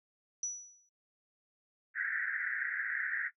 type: tone with exponential decay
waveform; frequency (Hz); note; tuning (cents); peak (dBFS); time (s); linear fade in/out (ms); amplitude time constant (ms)
sine; 5900; F#8; -6; -31; 0.43-0.89; 2; 99
type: band-pass noise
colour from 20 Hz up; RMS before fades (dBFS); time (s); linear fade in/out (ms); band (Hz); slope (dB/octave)
pink; -36; 1.94-3.31; 50; 1500 to 2000; 96
effects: noise-tail reverb RT60 0.1 s tail -19 dB re dry